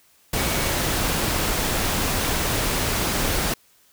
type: tone in noise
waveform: sine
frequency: 2241 Hz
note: C#7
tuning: 18 cents sharp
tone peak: -34 dBFS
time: 0.37-0.7 s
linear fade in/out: 5 ms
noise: pink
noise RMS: -23 dBFS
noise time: 0.33-3.54 s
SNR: -14 dB
effects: white hiss -58 dBFS RMS until 3.92 s